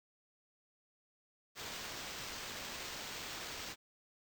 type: noise with sample-and-hold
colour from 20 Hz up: white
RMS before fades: -45 dBFS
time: 1.55-3.76 s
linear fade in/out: 50 ms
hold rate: 11025 Hz
effects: none